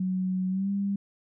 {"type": "tone with pitch glide", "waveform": "sine", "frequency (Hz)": [185.7, 199.03], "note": ["F#3", "G3"], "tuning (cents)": [7, 27], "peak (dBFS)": -25, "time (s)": [0, 0.96], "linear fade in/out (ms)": 5, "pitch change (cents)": 120, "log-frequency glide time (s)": [0.49, 0.7], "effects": []}